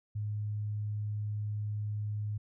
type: tone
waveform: sine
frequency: 105 Hz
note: G#2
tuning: 19 cents sharp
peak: -32 dBFS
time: 0.15-2.38 s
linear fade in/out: 10 ms
effects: none